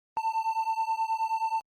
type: beating tone pair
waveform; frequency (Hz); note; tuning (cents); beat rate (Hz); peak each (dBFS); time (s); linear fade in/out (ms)
triangle; 889 / 898.4; A5 / A5; +18 / +36; 9.4; -27 / -28; 0.17-1.61; 0
effects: Opus 32 kbps